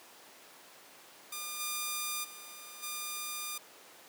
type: tone with level steps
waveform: 5% pulse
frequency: 1205 Hz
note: D6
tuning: 44 cents sharp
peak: -26 / -22 / -35 / -25 dBFS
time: 1.32-3.58 s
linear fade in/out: 5 ms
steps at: 1.59 / 2.23 / 2.82 s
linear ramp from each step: 20 ms
effects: pink hiss -54 dBFS RMS until 4.08 s + high-pass 400 Hz 12 dB/octave